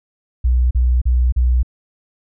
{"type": "tone bursts", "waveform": "sine", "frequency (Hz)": 61.74, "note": "B1", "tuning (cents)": 0, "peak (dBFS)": -11, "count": 4, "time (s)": [0.44, 1.631], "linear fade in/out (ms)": 10, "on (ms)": 270, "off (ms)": 37, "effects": []}